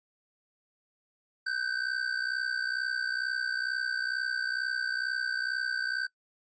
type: ring-modulated tone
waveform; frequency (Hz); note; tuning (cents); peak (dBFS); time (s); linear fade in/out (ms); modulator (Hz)
square; 1540; G6; -31; -27; 1.46-6.07; 10; 31.1
effects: noise-tail reverb RT60 0.1 s tail -20 dB re dry + resampled to 16000 Hz